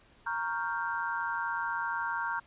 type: chord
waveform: sine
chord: G half-diminished seventh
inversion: first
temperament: equal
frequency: 932.3 / 1108.7 / 1396.9 / 1568 Hz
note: Bb5 / Db6 / F6 / G6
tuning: 0 / 0 / 0 / 0 cents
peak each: -34 / -39 / -36 / -36 dBFS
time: 0.26-2.4 s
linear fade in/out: 10 ms
effects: pink hiss -61 dBFS RMS until 2.46 s + resampled to 8000 Hz